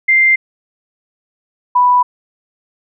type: tone pair in turn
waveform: sine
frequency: 2093 / 987.8 Hz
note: C7 / B5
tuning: 0 / 0 cents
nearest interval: octave + minor second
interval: 1300 cents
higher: first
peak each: -7 dBFS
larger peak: neither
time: 0.08-0.36 / 1.75-2.03 s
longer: neither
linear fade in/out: 10 ms
effects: none